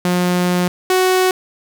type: tone pair in turn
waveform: sawtooth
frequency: 178.7 / 371.1 Hz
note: F3 / F#4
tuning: +40 / +5 cents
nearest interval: octave + minor second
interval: 1265 cents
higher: second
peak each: -10 / -8 dBFS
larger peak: second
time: 0.05-0.68 / 0.9-1.31 s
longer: first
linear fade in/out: 2 ms
effects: none